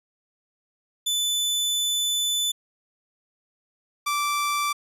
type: tone pair in turn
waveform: sawtooth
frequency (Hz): 3500 / 1168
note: A7 / D6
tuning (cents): -10 / -10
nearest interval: octave + perfect fifth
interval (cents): 1900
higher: first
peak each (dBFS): -19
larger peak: neither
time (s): 1.06-2.52 / 4.06-4.73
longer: first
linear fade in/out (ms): 10
effects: resampled to 32000 Hz